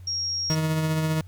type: tone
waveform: sine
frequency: 5588 Hz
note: F8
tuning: in tune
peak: -25 dBFS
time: 0.07-0.55 s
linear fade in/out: 5 ms
type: tone with tremolo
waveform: 40% pulse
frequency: 157.6 Hz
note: D#3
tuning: 23 cents sharp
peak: -20 dBFS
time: 0.5-1.21 s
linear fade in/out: 0 ms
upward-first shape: triangle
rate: 15 Hz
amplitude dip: 35%
effects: added 91 Hz sine -40 dBFS peak until 1.27 s + pink hiss -61 dBFS RMS until 1.27 s